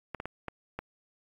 clicks, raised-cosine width 0.5 ms, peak -20 dBFS, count 5, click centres 0.147 / 0.201 / 0.256 / 0.483 / 0.79 s, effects AAC 64 kbps

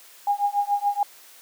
sine tone with tremolo, 814 Hz, G#5, 35 cents flat, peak -16 dBFS, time 0.27-1.03 s, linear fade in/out 2 ms, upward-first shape triangle, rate 7 Hz, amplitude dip 100%, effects white hiss -49 dBFS RMS until 1.41 s + high-pass 400 Hz 12 dB/octave

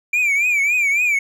triangle tone with vibrato, 2349 Hz, D7, in tune, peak -13 dBFS, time 0.13-1.19 s, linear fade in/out 5 ms, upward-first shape triangle, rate 3.6 Hz, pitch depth 130 cents each way, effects none

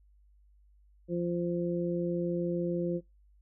harmonic tone, 173.5 Hz, F3, 11 cents flat, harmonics 1 / 2 / 3, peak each -32 / -32 / -36 dBFS, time 1.08-3.01 s, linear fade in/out 50 ms, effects noise-tail reverb RT60 0.2 s tail -22 dB re dry + added 50 Hz sine -59 dBFS peak until 3.41 s

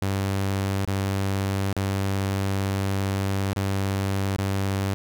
sawtooth tone with dropouts, 97.6 Hz, G2, 7 cents flat, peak -19 dBFS, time 0.02-4.94 s, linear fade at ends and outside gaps 0 ms, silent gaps 0.851-0.876 / 1.728-1.766 / 3.532-3.562 / 4.364-4.384 s, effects none

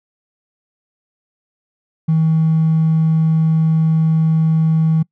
triangle tone with hard clipping, 160 Hz, D#3, 49 cents sharp, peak -11 dBFS, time 2.08-5.03 s, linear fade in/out 10 ms, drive 3 dB, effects noise-tail reverb RT60 0.1 s tail -25 dB re dry

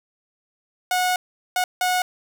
sawtooth tone bursts at uneven times, 730 Hz, F#5, 24 cents flat, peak -15 dBFS, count 3, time 0.91-1.16 / 1.56-1.64 / 1.81-2.02 s, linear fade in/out 2 ms, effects none

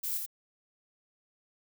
violet noise with echo, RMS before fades -34 dBFS, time 0.03-0.18 s, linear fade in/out 10 ms, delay 83 ms, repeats 1, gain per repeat -3 dB, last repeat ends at 0.263 s, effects none

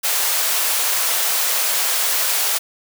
white high-pass noise, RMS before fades -19 dBFS, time 0.03-2.59 s, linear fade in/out 20 ms, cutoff 490 Hz, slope 24 dB/octave, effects none

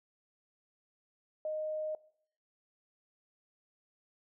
sine tone, 619 Hz, D#5, 9 cents flat, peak -33 dBFS, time 1.45-1.95 s, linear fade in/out 2 ms, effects noise-tail reverb RT60 0.6 s tail -21 dB re dry

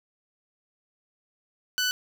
15% pulse tone, 1494 Hz, F#6, 16 cents sharp, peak -17 dBFS, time 1.78-1.91 s, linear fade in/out 0 ms, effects none

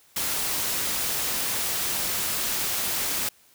white noise, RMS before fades -27 dBFS, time 0.16-3.29 s, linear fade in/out 5 ms, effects white hiss -58 dBFS RMS until 3.54 s

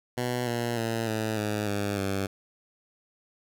10% pulse tone with pitch steps, 123.3 / 118.62 / 114.12 / 109.78 / 105.62 / 101.61 / 97.75 Hz, B2 / A#2 / A#2 / A2 / G#2 / G#2 / G2, -2 / +31 / -36 / -3 / +30 / -37 / -4 cents, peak -19 dBFS, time 0.17-2.27 s, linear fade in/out 10 ms, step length 300 ms, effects none

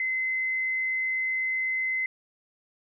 sine tone, 2052 Hz, C7, 34 cents flat, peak -25 dBFS, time 0-2.06 s, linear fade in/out 2 ms, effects none

